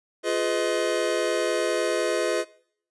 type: chord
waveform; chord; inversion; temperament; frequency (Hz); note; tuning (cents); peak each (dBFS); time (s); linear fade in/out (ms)
square; F half-diminished seventh; none; just; 349.2 / 419.1 / 502.9 / 628.6; F4 / Ab4 / Cb5 / Eb5; 0 / +16 / +31 / +18; -29; 0.23-2.45; 50
effects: noise-tail reverb RT60 0.6 s tail -21 dB re dry + resampled to 24000 Hz